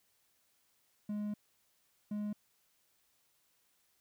triangle tone bursts at uneven times, 208.5 Hz, G#3, 7 cents sharp, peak -33 dBFS, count 2, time 1.09-1.34 / 2.11-2.33 s, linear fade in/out 5 ms, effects white hiss -74 dBFS RMS until 4 s

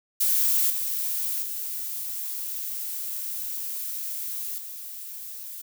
violet noise with level steps, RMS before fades -22 / -28 / -32 / -38 dBFS, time 0.2-5.62 s, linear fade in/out 10 ms, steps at 0.7 / 1.42 / 4.58 s, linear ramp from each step 2 ms, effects none

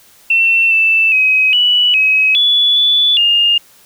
sine tone with pitch steps, 2697 / 2651 / 2535 / 2951 / 2549 / 3428 / 3458 / 2826 Hz, E7 / E7 / D#7 / F#7 / D#7 / A7 / A7 / F7, +39 / +9 / +32 / -5 / +41 / -46 / -31 / +20 cents, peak -8 dBFS, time 0.3-3.58 s, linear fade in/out 5 ms, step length 410 ms, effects white hiss -46 dBFS RMS until 3.85 s

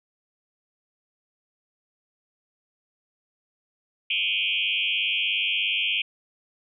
sine tone with frequency modulation, 2811 Hz, F7, 11 cents sharp, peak -22 dBFS, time 4.1-6.02 s, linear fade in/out 5 ms, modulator 96.9 Hz, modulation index 4.8, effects none

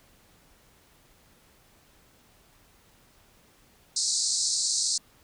pink band-pass noise, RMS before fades -27 dBFS, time 3.96-4.98 s, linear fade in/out 5 ms, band 4100 to 8800 Hz, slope 96 dB/octave, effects pink hiss -60 dBFS RMS until 5.23 s

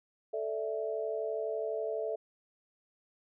sine chord, A suspended fourth, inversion none, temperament equal, 440 / 587.3 / 659.3 Hz, A4 / D5 / E5, 0 / 0 / 0 cents, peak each -35 / -39 / -36 dBFS, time 0.33-2.16 s, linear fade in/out 10 ms, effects none

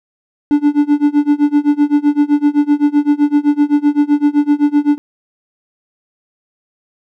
triangle tone with tremolo, 292.1 Hz, D4, 9 cents flat, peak -4 dBFS, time 0.51-4.98 s, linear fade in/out 0 ms, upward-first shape sine, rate 7.8 Hz, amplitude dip 95%, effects none

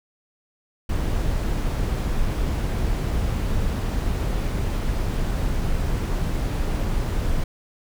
brown noise, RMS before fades -23 dBFS, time 0.89-7.44 s, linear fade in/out 5 ms, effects none

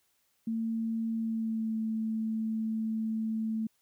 sine tone with pitch glide, 225.7 to 221.1 Hz, A3 to A3, +44 to +9 cents, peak -29 dBFS, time 0.47-3.67 s, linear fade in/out 5 ms, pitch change -35 cents, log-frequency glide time 1.15-1.77 s, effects white hiss -73 dBFS RMS until 3.81 s

